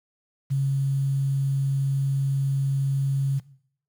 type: tone with quantisation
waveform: sine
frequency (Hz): 137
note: C#3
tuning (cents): -20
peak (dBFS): -20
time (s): 0.5-3.4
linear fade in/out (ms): 20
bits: 8
effects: noise-tail reverb RT60 0.6 s tail -18 dB re dry